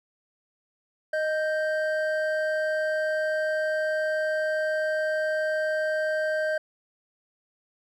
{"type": "tone pair together", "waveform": "triangle", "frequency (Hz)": [620.7, 1568], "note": ["D#5", "G6"], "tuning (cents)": [-4, 0], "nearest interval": "octave + major third", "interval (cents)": 1604, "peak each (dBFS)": [-23, -28], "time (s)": [1.13, 6.58], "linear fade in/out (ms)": 5, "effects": []}